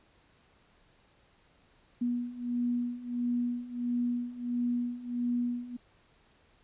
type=beating tone pair; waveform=sine; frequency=241.3 / 242.8 Hz; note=B3 / B3; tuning=-40 / -29 cents; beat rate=1.5 Hz; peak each=-34 / -31 dBFS; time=2.01-5.77 s; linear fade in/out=10 ms; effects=pink hiss -65 dBFS RMS until 6.63 s + resampled to 8000 Hz